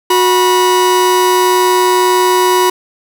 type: tone pair together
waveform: 45% pulse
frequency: 365.6 / 975 Hz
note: F#4 / B5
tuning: -21 / -23 cents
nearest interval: octave + perfect fourth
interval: 1698 cents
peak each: -11 dBFS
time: 0.1-2.7 s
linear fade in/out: 5 ms
effects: none